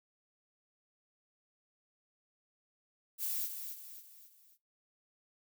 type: noise with echo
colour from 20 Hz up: violet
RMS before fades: -36 dBFS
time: 3.18-3.5 s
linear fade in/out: 50 ms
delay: 270 ms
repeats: 4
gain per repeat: -7 dB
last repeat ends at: 4.58 s
effects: noise-tail reverb RT60 0.2 s tail -18 dB re dry